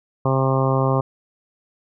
harmonic tone, 133.2 Hz, C3, 31 cents sharp, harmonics 1 / 2 / 3 / 4 / 5 / 6 / 7 / 8 / 9, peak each -19 / -26 / -25 / -24 / -28 / -29 / -30 / -26 / -31 dBFS, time 0.25-1.01 s, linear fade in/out 5 ms, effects none

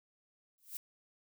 violet noise with exponential growth, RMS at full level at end -38 dBFS, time 0.58-0.77 s, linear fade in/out 0 ms, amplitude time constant 40 ms, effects none

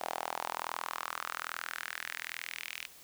sawtooth tone with high-pass filter sweep, 41.2 Hz, E1, in tune, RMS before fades -40 dBFS, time 0-2.87 s, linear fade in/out 20 ms, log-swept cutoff 720 to 2500 Hz, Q 3.1, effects white hiss -55 dBFS RMS until 3.03 s

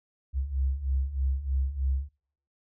sine beating tone pair, 65 / 68.2 Hz, C2 / C#2, -11 / -28 cents, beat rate 3.2 Hz, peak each -31 / -27 dBFS, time 0.33-2.09 s, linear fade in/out 50 ms, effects noise-tail reverb RT60 0.6 s tail -24 dB re dry

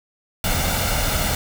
pink noise with comb filter, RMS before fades -21 dBFS, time 0.44-1.35 s, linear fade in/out 2 ms, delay 1.4 ms, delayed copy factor +0.6, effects none

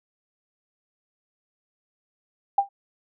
sine tone with exponential decay, 796 Hz, G5, 26 cents sharp, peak -12 dBFS, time 2.58-2.69 s, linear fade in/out 5 ms, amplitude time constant 22 ms, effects none

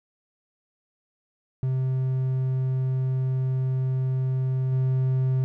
triangle tone with level steps, 130.4 Hz, C3, 5 cents flat, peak -20 / -18 dBFS, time 1.63-5.44 s, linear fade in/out 0 ms, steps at 4.72 s, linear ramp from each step 5 ms, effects none

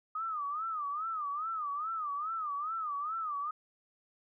sine tone with vibrato, 1232 Hz, D#6, 17 cents flat, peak -33 dBFS, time 0.15-3.51 s, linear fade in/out 5 ms, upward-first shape sine, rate 2.4 Hz, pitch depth 150 cents each way, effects none

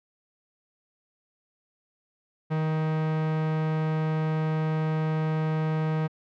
45% pulse tone, 157 Hz, D#3, 16 cents sharp, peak -24 dBFS, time 2.5-6.08 s, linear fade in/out 20 ms, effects low-pass 2000 Hz 12 dB/octave

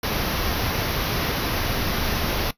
pink band-stop noise, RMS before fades -24 dBFS, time 0.03-2.51 s, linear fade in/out 5 ms, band 6000 to 11000 Hz, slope 96 dB/octave, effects noise-tail reverb RT60 0.1 s tail -17 dB re dry + resampled to 32000 Hz

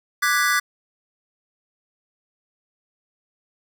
square chord, G# half-diminished seventh, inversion second, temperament equal, 1174.7 / 1480 / 1661.2 / 1975.5 Hz, D6 / F#6 / G#6 / B6, 0 / 0 / 0 / 0 cents, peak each -24 dBFS, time 0.22-0.6 s, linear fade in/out 10 ms, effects none

